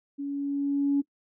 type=tone with level ramp; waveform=sine; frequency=281.8 Hz; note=C#4; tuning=29 cents sharp; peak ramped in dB=-30 to -19 dBFS; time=0.18-1.02 s; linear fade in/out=20 ms; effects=noise-tail reverb RT60 0.1 s tail -21 dB re dry + tanh soft clip ceiling -15 dBFS